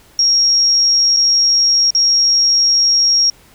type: tone with dropouts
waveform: sine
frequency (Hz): 5588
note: F8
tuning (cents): 0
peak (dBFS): -9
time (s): 0.19-3.3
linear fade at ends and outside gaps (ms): 2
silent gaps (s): 1.165-1.169 / 1.906-1.949
effects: pink hiss -47 dBFS RMS until 3.54 s